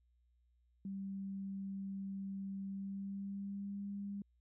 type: tone with pitch glide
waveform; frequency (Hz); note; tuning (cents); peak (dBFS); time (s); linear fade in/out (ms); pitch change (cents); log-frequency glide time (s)
sine; 195.2 to 200.7; G3 to G3; -7 to +41; -40; 0.85-4.22; 2; +48; 2.66-3.88
effects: added 60 Hz sine -70 dBFS peak until 4.4 s